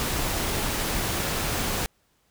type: noise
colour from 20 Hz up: pink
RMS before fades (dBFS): -27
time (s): 0-1.86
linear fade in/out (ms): 0
effects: pink hiss -67 dBFS RMS until 2.3 s